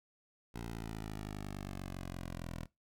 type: exponential sweep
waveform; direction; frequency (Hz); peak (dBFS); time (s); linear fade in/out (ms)
10% pulse; down; 58.27 to 41; -33; 0.54-2.66; 10
effects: noise-tail reverb RT60 0.2 s tail -20 dB re dry